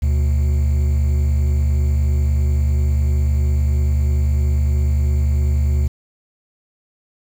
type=tone pair together; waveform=triangle; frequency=73.6 / 123.68 Hz; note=D2 / B2; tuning=+4 / +3 cents; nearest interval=major sixth; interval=899 cents; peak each=-12 / -22 dBFS; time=0.02-5.88 s; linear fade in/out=10 ms; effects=7-bit